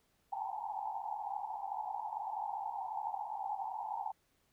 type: band-pass noise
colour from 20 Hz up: pink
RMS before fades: -40 dBFS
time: 0.32-4.12 s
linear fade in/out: 10 ms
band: 780 to 900 Hz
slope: 96 dB/octave
effects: pink hiss -75 dBFS RMS until 4.52 s